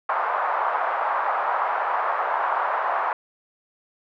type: band-pass noise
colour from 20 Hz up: white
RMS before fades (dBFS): -24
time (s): 0.09-3.13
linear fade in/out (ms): 2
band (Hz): 700 to 1200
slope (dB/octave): 24
effects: none